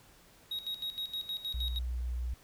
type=tone with tremolo; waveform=triangle; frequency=3790 Hz; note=A#7; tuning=28 cents sharp; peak=-32 dBFS; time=0.51-1.79 s; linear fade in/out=5 ms; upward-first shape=square; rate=6.4 Hz; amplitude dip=75%
type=tone with pitch glide; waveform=sine; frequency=61.74 to 61.07 Hz; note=B1 to B1; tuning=0 to -19 cents; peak=-32 dBFS; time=1.54-2.34 s; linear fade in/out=5 ms; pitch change=-19 cents; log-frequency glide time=1.73-2.02 s
effects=pink hiss -60 dBFS RMS until 2.43 s